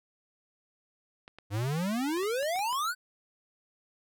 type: clicks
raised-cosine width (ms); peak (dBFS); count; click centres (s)
0.3; -31; 8; 1.279 / 1.386 / 2.172 / 2.232 / 2.428 / 2.559 / 2.592 / 2.728
type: exponential sweep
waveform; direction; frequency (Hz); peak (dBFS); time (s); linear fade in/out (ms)
square; up; 96.9 to 1546; -29; 1.5-2.95; 50
effects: none